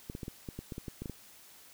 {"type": "clicks", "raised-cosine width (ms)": 3, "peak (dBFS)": -26, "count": 12, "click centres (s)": [0.099, 0.151, 0.232, 0.281, 0.488, 0.59, 0.722, 0.781, 0.882, 1.02, 1.058, 1.097], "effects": ["white hiss -56 dBFS RMS until 1.73 s"]}